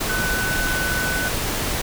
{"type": "tone in noise", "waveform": "sine", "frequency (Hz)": 1500, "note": "F#6", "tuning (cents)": 23, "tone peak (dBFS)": -23, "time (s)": [0.09, 1.29], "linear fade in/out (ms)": 10, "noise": "pink", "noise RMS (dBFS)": -24, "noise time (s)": [0, 1.82], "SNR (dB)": -2, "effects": []}